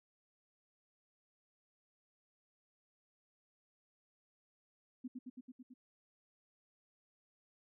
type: tone with echo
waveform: sine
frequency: 252.6 Hz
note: B3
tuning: 39 cents sharp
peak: -40 dBFS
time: 5.04-5.08 s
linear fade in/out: 10 ms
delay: 110 ms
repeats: 6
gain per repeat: -2 dB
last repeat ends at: 5.74 s
effects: none